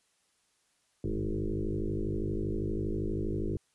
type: tone with frequency modulation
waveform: sine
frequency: 154.7 Hz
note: D#3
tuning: 10 cents flat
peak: -29 dBFS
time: 1.04-3.57 s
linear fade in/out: 2 ms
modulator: 52.5 Hz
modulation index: 4.9
effects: white hiss -72 dBFS RMS until 3.74 s + resampled to 24000 Hz